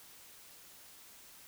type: silence
effects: white hiss -56 dBFS RMS until 1.47 s